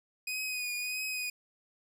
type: tone with vibrato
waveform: sawtooth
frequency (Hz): 2489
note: D#7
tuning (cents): 0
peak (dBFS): -30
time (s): 0.27-1.3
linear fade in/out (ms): 5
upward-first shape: triangle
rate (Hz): 1.6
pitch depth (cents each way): 37
effects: none